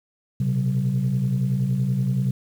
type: tone cluster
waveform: sine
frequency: 121.8 / 132.4 / 189.6 Hz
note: B2 / C3 / F#3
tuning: -24 / +21 / +43 cents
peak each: -28 / -20 / -24 dBFS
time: 0.4-2.31 s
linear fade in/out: 5 ms
effects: tanh soft clip ceiling -14 dBFS + 8-bit